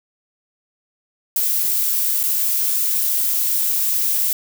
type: noise with dropouts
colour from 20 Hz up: violet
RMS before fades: -19 dBFS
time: 1.36-4.33 s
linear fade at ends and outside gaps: 1 ms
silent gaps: 2.231-2.237 s
effects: none